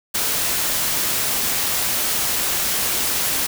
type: noise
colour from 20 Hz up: white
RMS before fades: -21 dBFS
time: 0.14-3.47 s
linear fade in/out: 10 ms
effects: none